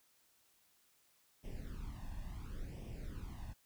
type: noise with flanger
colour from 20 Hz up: brown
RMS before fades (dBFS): -45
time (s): 1.43-3.54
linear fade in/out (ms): 20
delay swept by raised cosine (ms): 0.35 to 1.15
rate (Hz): 0.71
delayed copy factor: +0.9
effects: white hiss -72 dBFS RMS until 3.65 s